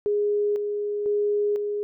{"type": "tone with tremolo", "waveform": "sine", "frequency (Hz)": 413.5, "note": "G#4", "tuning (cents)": -8, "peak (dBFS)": -20, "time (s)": [0.06, 1.83], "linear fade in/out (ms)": 0, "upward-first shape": "square", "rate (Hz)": 1, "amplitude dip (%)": 40, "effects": []}